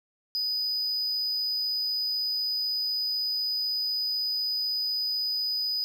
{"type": "tone", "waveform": "triangle", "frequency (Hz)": 4978, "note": "D#8", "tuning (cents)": 0, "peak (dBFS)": -25, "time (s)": [0.35, 5.84], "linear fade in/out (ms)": 0, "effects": []}